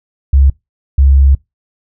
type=tone pair in turn; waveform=sine; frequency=68.3 / 68.3 Hz; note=C#2 / C#2; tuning=-25 / -25 cents; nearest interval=unison; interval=0 cents; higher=neither; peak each=-4 dBFS; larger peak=neither; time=0.33-0.5 / 0.98-1.35 s; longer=second; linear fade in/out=5 ms; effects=noise-tail reverb RT60 0.2 s tail -24 dB re dry